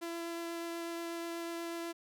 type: tone with vibrato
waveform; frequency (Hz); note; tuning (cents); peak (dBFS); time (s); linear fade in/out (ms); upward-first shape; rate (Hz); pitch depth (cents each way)
sawtooth; 337.1; E4; +39; -34; 0.01-1.93; 20; triangle; 8.2; 9
effects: none